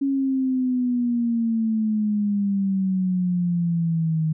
sine exponential sweep, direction down, 277.2 to 156.2 Hz, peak -19 dBFS, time 0.01-4.33 s, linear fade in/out 10 ms, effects none

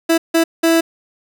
30% pulse tone bursts at uneven times, 329.6 Hz, E4, in tune, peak -8 dBFS, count 3, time 0.09-0.18 / 0.34-0.44 / 0.63-0.81 s, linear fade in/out 10 ms, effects none

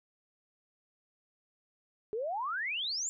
sine exponential sweep, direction up, 410 to 7500 Hz, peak -32 dBFS, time 2.13-3.09 s, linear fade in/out 0 ms, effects none

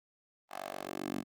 10% pulse tone with high-pass filter sweep, 47.62 Hz, G1, 49 cents flat, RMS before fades -40 dBFS, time 0.49-1.24 s, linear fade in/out 50 ms, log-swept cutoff 840 to 230 Hz, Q 2.1, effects Opus 32 kbps

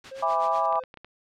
white noise with tremolo, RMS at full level -39 dBFS, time 0.04-0.66 s, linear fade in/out 2 ms, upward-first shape sine, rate 8.1 Hz, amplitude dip 90%
triangle tone with vibrato, 526 Hz, C5, 9 cents sharp, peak -34 dBFS, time 0.11-0.84 s, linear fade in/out 10 ms, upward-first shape sine, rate 2.5 Hz, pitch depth 46 cents each way
sine chord, E dominant seventh, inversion none, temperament equal with one note detuned, 659.3 / 816.3 / 987.8 / 1174.7 Hz, E5 / G#5 / B5 / D6, 0 / -30 / 0 / 0 cents, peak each -27 dBFS, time 0.22-0.8 s, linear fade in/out 10 ms
clicks, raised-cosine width 0.3 ms, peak -27 dBFS, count 6, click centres 0.726 / 0.756 / 0.837 / 0.941 / 0.973 / 1.046 s
effects low-pass 4000 Hz 12 dB/octave

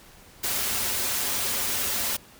white noise with comb filter, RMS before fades -27 dBFS, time 0.43-2.17 s, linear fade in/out 10 ms, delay 6.3 ms, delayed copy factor -0.55, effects pink hiss -51 dBFS RMS until 2.39 s

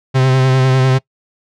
45% pulse tone with vibrato, 130.81 Hz, C3, in tune, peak -9 dBFS, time 0.14-0.99 s, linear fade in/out 20 ms, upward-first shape sine, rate 10 Hz, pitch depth 26 cents each way, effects noise-tail reverb RT60 0.1 s tail -23 dB re dry + low-pass 5000 Hz 12 dB/octave

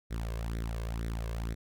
sawtooth tone with flanger, 56.5 Hz, A1, 47 cents sharp, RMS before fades -35 dBFS, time 0.1-1.55 s, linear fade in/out 20 ms, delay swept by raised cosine 0.51 to 1.91 ms, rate 2.1 Hz, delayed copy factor +0.7, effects none

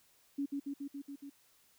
sine tone with echo, 280.9 Hz, C#4, 23 cents sharp, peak -32 dBFS, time 0.38-0.46 s, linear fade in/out 10 ms, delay 140 ms, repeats 6, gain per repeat -2 dB, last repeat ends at 1.3 s, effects white hiss -68 dBFS RMS until 1.78 s

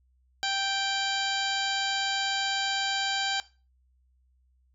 harmonic tone with a mistuned harmonic, 784 Hz, G5, in tune, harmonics 1 / 2 / 3 / 4 / 5 / 6 / 7 / 8 / 9, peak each -32 / -32 / -39 / -33 / -35 / -35 / -44 / -48 / -40 dBFS, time 0.43-3.4 s, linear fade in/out 0 ms, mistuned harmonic 7, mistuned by -22 cents, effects noise-tail reverb RT60 0.3 s tail -17 dB re dry + added 63 Hz sine -63 dBFS peak until 4.74 s

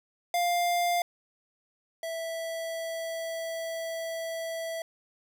square tone pair in turn, 700 / 657.7 Hz, F5 / E5, +4 / -4 cents, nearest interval minor second, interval 108 cents, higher first, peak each -25 / -33 dBFS, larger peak first, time 0.34-1.02 / 2.03-4.82 s, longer second, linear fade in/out 2 ms, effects none

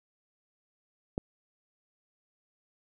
click, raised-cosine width 2 ms, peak -17 dBFS, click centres 1.179 s, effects none

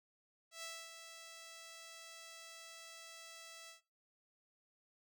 5% pulse tone with ADSR envelope, 659.3 Hz, E5, in tune, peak -33 dBFS, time 0.51-3.81 s, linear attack 120 ms, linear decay 260 ms, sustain -8 dB, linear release 120 ms, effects noise-tail reverb RT60 0.3 s tail -19 dB re dry

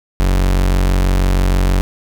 40% pulse tone, 46.25 Hz, F#1, in tune, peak -10 dBFS, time 0.2-1.81 s, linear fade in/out 0 ms, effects none

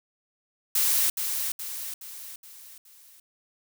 blue noise with echo, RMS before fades -23 dBFS, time 0.75-1.1 s, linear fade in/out 5 ms, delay 420 ms, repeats 5, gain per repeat -6 dB, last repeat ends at 3.2 s, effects none

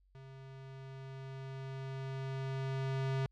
square tone with level ramp, 133.9 Hz, C3, 40 cents sharp, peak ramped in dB -51 to -32 dBFS, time 0.15-3.26 s, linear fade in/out 0 ms, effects added 47 Hz sine -66 dBFS peak until 3.31 s + low-pass 4000 Hz 12 dB/octave

